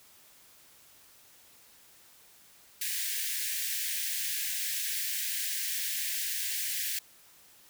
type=high-pass noise; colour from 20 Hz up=white; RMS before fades=-33 dBFS; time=2.81-6.99 s; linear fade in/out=5 ms; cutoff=1600 Hz; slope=96 dB/octave; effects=white hiss -58 dBFS RMS until 7.69 s